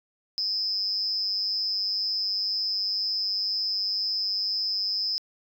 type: tone with amplitude modulation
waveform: sine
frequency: 5100 Hz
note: D#8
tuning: 42 cents sharp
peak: -20 dBFS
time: 0.38-5.18 s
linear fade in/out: 0 ms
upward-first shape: sine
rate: 198 Hz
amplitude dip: 95%
effects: tanh soft clip ceiling -17 dBFS